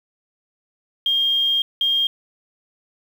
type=tone pair in turn; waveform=sine; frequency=3218 / 3218 Hz; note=G7 / G7; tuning=+45 / +45 cents; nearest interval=unison; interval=0 cents; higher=neither; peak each=-16 dBFS; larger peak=neither; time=1.06-1.62 / 1.81-2.07 s; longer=first; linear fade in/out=2 ms; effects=7-bit